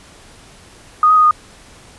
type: tone with pitch steps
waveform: sine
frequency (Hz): 1237 / 1255 / 1241 / 1229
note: D#6 / D#6 / D#6 / D#6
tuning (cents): -10 / +15 / -5 / -22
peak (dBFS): -7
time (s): 1.03-1.31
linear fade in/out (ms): 2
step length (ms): 70
effects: pink hiss -43 dBFS RMS until 1.98 s + resampled to 24000 Hz